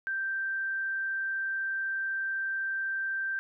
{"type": "tone", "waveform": "sine", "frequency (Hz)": 1568, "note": "G6", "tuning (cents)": 0, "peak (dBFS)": -29, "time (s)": [0.07, 3.39], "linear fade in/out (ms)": 0, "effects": []}